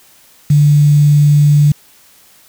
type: tone with quantisation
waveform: sine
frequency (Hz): 146.83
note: D3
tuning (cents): 0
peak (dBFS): -5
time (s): 0.5-1.72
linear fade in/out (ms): 5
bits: 5
effects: white hiss -46 dBFS RMS until 2.48 s